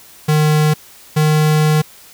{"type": "tone pair in turn", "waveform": "square", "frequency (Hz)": [152.8, 153.51], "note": ["D#3", "D#3"], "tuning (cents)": [-31, -23], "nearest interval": "unison", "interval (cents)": 8, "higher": "second", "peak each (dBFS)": -11, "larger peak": "neither", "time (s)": [[0.28, 0.74], [1.16, 1.82]], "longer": "second", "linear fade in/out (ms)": 10, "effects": ["white hiss -42 dBFS RMS until 2.13 s"]}